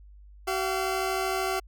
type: tone pair together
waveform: 20% pulse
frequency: 380 / 687 Hz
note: F#4 / F5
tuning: +46 / -29 cents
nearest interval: minor seventh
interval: 1025 cents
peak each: -23 / -26 dBFS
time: 0.47-1.6 s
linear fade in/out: 10 ms
effects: added 50 Hz sine -47 dBFS peak until 1.67 s